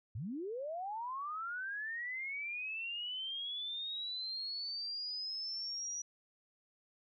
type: linear sweep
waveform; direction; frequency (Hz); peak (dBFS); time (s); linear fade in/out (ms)
sine; up; 87.31 to 5830; -38; 0.15-6.02; 5
effects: none